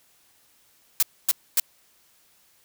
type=noise bursts; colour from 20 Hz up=blue; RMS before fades=-19 dBFS; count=3; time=1-1.598 s; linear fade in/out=0 ms; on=26 ms; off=260 ms; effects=white hiss -61 dBFS RMS until 2.64 s